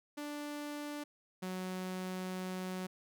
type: tone pair in turn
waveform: sawtooth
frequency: 293.7 / 185.02 Hz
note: D4 / F#3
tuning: 0 / 0 cents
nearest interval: minor sixth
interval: 800 cents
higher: first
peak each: -36 / -34 dBFS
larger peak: second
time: 0.17-1.04 / 1.42-2.87 s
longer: second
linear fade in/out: 10 ms
effects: none